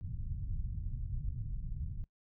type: low-pass noise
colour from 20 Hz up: pink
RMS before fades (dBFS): -38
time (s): 0.01-2.04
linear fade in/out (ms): 0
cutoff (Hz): 130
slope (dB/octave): 24
effects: noise-tail reverb RT60 0.1 s tail -23 dB re dry